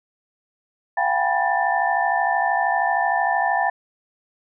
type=tone cluster; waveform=sine; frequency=688 / 761 / 814 / 975 / 1776 Hz; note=F5 / F#5 / G#5 / B5 / A6; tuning=-26 / +48 / -35 / -23 / +16 cents; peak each=-25 / -23 / -23 / -27 / -24 dBFS; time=0.97-3.7 s; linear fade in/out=5 ms; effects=none